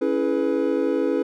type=chord; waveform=triangle; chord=C# minor seventh; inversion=none; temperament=equal with one note detuned; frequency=277.2 / 329.6 / 424.3 / 493.9 Hz; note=C#4 / E4 / G#4 / B4; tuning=0 / 0 / +37 / 0 cents; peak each=-23 dBFS; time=0.01-1.23 s; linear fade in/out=10 ms; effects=none